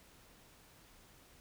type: silence
effects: pink hiss -62 dBFS RMS until 1.4 s